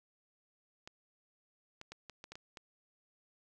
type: clicks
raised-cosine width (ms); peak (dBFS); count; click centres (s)
0.2; -30; 8; 0.875 / 1.814 / 1.92 / 2.097 / 2.241 / 2.32 / 2.355 / 2.572
effects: none